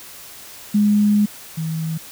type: tone pair in turn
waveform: sine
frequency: 207.7 / 160.6 Hz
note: G#3 / E3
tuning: 0 / -45 cents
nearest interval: major third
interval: 445 cents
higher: first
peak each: -12 / -21 dBFS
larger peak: first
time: 0.74-1.26 / 1.57-1.98 s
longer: first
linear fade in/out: 10 ms
effects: white hiss -39 dBFS RMS until 2.11 s